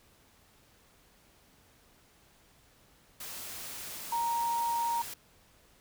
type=tone in noise; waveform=sine; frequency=935 Hz; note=A#5; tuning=5 cents sharp; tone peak=-28 dBFS; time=4.12-5.02 s; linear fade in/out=5 ms; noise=white; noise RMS=-42 dBFS; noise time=3.2-5.14 s; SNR=+11 dB; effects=pink hiss -63 dBFS RMS until 5.8 s